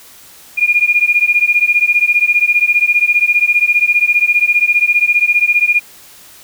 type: beating tone pair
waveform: sine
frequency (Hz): 2421 / 2436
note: D#7 / D#7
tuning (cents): -48 / -37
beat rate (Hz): 15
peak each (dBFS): -12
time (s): 0.57-5.8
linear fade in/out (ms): 20
effects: white hiss -40 dBFS RMS until 6.43 s